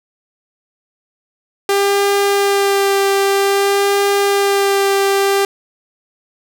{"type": "tone with vibrato", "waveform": "sawtooth", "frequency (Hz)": 397.6, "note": "G4", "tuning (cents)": 25, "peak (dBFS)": -8, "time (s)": [1.69, 5.45], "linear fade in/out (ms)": 2, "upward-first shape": "sine", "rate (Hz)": 0.52, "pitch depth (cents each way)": 15, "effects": []}